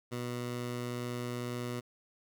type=tone; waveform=15% pulse; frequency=122 Hz; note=B2; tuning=21 cents flat; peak=-29 dBFS; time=0.11-1.81 s; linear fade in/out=20 ms; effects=none